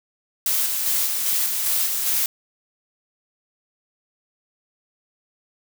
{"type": "noise with tremolo", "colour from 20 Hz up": "blue", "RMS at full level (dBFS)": -21, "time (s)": [0.46, 2.26], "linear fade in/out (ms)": 2, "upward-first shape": "square", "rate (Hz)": 2.5, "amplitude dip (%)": 30, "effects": []}